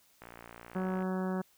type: click train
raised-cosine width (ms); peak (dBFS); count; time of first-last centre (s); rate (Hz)
0.5; -32; 48; 0.22-1.023; 58.5
type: harmonic tone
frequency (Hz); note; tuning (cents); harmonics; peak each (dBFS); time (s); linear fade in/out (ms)
186.5; F#3; +14; 1 / 2 / 3 / 4 / 5 / 6 / 7 / 8 / 9; -32 / -38 / -42 / -44 / -46 / -48 / -49 / -50 / -51; 0.75-1.42; 10
effects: white hiss -66 dBFS RMS until 1.57 s